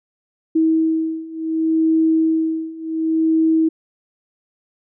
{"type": "beating tone pair", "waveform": "sine", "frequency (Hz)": [320.8, 321.48], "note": ["E4", "E4"], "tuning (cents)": [-47, -43], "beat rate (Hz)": 0.68, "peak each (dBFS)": [-19, -17], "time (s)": [0.55, 3.69], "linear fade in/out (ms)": 10, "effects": []}